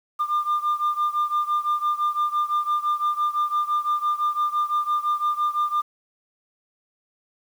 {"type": "beating tone pair", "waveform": "sine", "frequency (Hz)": [1198, 1203.9], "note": ["D6", "D6"], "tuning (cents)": [34, 43], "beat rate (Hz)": 5.9, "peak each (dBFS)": [-21, -23], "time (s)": [0.19, 5.82], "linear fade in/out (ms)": 20, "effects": ["tanh soft clip ceiling -17 dBFS", "8-bit"]}